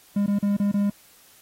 triangle tone with dropouts, 202.5 Hz, G#3, 43 cents flat, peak -17 dBFS, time 0.16-0.9 s, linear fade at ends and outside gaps 5 ms, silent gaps 0.263-0.278 / 0.388-0.426 / 0.568-0.598 / 0.716-0.74 s, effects white hiss -54 dBFS RMS until 1.41 s + AAC 48 kbps

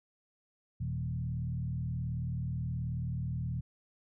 sine tone with frequency modulation, 123.47 Hz, B2, in tune, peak -32 dBFS, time 0.8-3.61 s, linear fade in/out 10 ms, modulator 38.7 Hz, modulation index 1.1, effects none

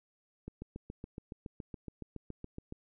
click train, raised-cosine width 3 ms, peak -29 dBFS, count 17, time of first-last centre 0.48-2.724 s, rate 7.13 Hz, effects none

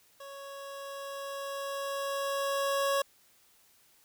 25% pulse tone with level ramp, 554.4 Hz, C#5, in tune, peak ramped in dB -40 to -22 dBFS, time 0.2-3.02 s, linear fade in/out 5 ms, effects white hiss -64 dBFS RMS until 4.04 s

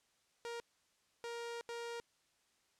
sawtooth tone bursts at uneven times, 469.4 Hz, A#4, 12 cents sharp, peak -38 dBFS, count 3, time 0.45-0.6 / 1.24-1.61 / 1.69-2 s, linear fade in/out 0 ms, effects white hiss -75 dBFS RMS until 2.79 s + low-pass 8000 Hz 12 dB/octave

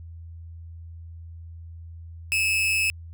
40% pulse tone with amplitude modulation, 2592 Hz, E7, 30 cents flat, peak -17 dBFS, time 2.32-2.9 s, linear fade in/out 0 ms, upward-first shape sine, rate 194 Hz, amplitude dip 55%, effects added 83 Hz sine -38 dBFS peak until 3.13 s

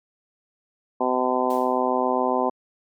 harmonic tone, 127.2 Hz, C3, 48 cents flat, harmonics 2 / 3 / 4 / 5 / 6 / 7 / 8, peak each -27 / -27 / -27 / -27 / -27 / -27 / -27 dBFS, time 1-2.5 s, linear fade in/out 10 ms
white noise with exponential decay, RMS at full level -41 dBFS, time 1.5-1.91 s, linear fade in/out 2 ms, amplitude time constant 87 ms
effects MP3 96 kbps

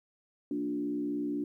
sine tone with frequency modulation, 291.3 Hz, D4, 14 cents flat, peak -30 dBFS, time 0.51-1.44 s, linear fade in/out 2 ms, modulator 63.9 Hz, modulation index 0.78, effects 12-bit

